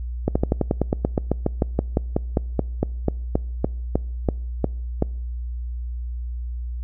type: slowing click train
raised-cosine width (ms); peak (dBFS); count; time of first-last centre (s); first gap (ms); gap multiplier
2; -5; 26; 0.28-5.024; 75; 1.07
effects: noise-tail reverb RT60 0.7 s tail -26 dB re dry + added 60 Hz sine -26 dBFS peak until 6.83 s